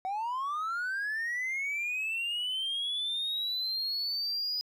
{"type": "linear sweep", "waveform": "triangle", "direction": "up", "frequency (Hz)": [740, 4972], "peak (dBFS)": -28, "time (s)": [0.05, 4.61], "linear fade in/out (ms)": 0, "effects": ["tanh soft clip ceiling -25 dBFS"]}